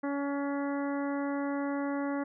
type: harmonic tone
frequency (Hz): 282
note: C#4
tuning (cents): +30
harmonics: 1 / 2 / 3 / 4 / 5 / 6 / 7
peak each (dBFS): -31 / -37 / -41 / -43 / -45 / -47 / -48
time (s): 0.03-2.24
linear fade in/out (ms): 10
effects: none